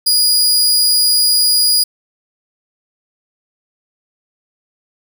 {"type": "tone", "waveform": "sawtooth", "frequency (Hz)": 4894, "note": "D#8", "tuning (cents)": -29, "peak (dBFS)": -7, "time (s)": [0.06, 1.84], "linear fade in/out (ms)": 10, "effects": []}